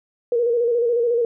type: tone with vibrato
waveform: sine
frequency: 473.3 Hz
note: A#4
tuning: 26 cents sharp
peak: -16 dBFS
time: 0.32-1.25 s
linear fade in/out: 2 ms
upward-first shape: square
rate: 14 Hz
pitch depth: 42 cents each way
effects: none